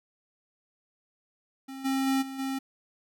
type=tone with level steps; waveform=square; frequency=267.9 Hz; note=C4; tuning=41 cents sharp; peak=-39 / -26 / -24 / -37 / -30 dBFS; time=1.68-2.59 s; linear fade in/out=10 ms; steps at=1.84 / 2.06 / 2.21 / 2.38 s; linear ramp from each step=20 ms; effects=none